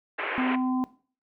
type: band-pass noise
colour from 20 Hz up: white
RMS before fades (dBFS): -31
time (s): 0.18-0.56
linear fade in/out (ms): 10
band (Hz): 320 to 2600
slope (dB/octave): 48
type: harmonic tone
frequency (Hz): 256.2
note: C4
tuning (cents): -36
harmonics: 1 / 3 / 4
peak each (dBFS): -24 / -34 / -36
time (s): 0.38-0.84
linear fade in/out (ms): 0
effects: noise-tail reverb RT60 0.4 s tail -17 dB re dry